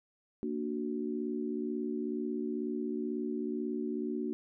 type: chord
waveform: sine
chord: Bb augmented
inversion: none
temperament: equal with one note detuned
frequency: 231.6 / 293.7 / 370 Hz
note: Bb3 / D4 / F#4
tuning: -11 / 0 / 0 cents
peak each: -36 / -37 / -37 dBFS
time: 0.43-4.33 s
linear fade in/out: 0 ms
effects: none